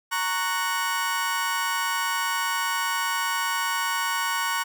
30% pulse chord, F# major, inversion first, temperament just, 925 / 1110 / 1480 Hz, A#5 / C#6 / F#6, -14 / +2 / 0 cents, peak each -26 dBFS, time 0.11-4.64 s, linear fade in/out 20 ms, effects none

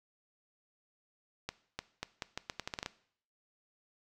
accelerating click train, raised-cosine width 0.2 ms, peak -19 dBFS, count 12, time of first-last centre 1.49-2.861 s, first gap 300 ms, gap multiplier 0.8, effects noise-tail reverb RT60 0.6 s tail -18 dB re dry

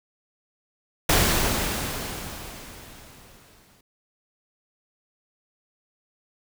pink noise with exponential decay, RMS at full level -18 dBFS, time 1.09-3.81 s, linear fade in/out 5 ms, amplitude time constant 590 ms, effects none

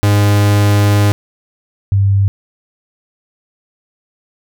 45% pulse / sine tone pair in turn, 102.6 / 98.8 Hz, G#2 / G2, -21 / +14 cents, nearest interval minor second, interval 65 cents, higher first, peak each -8 dBFS, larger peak neither, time 0.03-1.12 / 1.92-2.28 s, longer first, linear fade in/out 0 ms, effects none

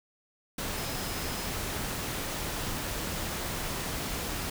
sine tone in noise, 5100 Hz, D#8, 42 cents sharp, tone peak -45 dBFS, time 0.77-1.47 s, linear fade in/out 5 ms, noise pink, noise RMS -34 dBFS, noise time 0.58-4.5 s, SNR -14 dB, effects none

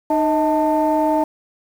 sine tone cluster, 306.4 / 632 / 890 Hz, D#4 / D#5 / A5, -27 / +27 / +20 cents, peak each -18 dBFS, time 0.1-1.24 s, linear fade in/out 5 ms, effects tanh soft clip ceiling -8 dBFS + 7-bit

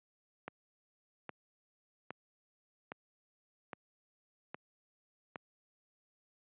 click train, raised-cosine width 0.5 ms, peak -26 dBFS, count 7, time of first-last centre 0.48-5.358 s, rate 1.23 Hz, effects high-pass 150 Hz 12 dB/octave + resampled to 8000 Hz

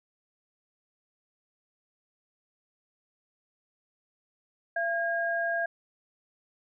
sine tone pair together, 677.8 / 1626 Hz, E5 / G#6, +48 / -37 cents, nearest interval octave + minor third, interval 1515 cents, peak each -29 / -29 dBFS, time 4.76-5.66 s, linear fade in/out 5 ms, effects none

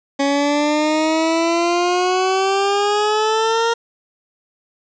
20% pulse exponential sweep, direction up, 277 to 466.2 Hz, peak -10 dBFS, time 0.19-3.74 s, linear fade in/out 10 ms, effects resampled to 16000 Hz + 7-bit

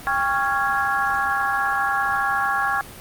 harmonic tone with a mistuned harmonic, 277.2 Hz, C#4, in tune, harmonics 3 / 4 / 5 / 6, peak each -24 / -24 / -24 / -24 dBFS, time 0.07-2.81 s, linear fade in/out 0 ms, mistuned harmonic 3, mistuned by -67 cents, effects pink hiss -39 dBFS RMS until 3 s + Opus 32 kbps

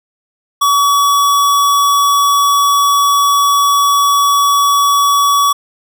square tone, 1135 Hz, C#6, 41 cents sharp, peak -9 dBFS, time 0.61-5.53 s, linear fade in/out 10 ms, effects none

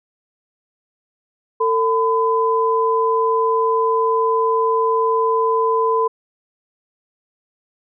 sine tone pair together, 450 / 1008.9 Hz, A4 / B5, +39 / +37 cents, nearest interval octave + major second, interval 1398 cents, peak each -17 dBFS, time 1.6-6.08 s, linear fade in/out 10 ms, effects none

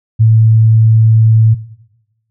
sine tone, 111.3 Hz, A2, 20 cents sharp, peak -4 dBFS, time 0.19-1.55 s, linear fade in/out 20 ms, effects noise-tail reverb RT60 1.0 s tail -18 dB re dry

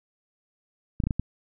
clicks, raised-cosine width 5 ms, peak -13 dBFS, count 5, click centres 1.002 / 1.038 / 1.07 / 1.108 / 1.196 s, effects none

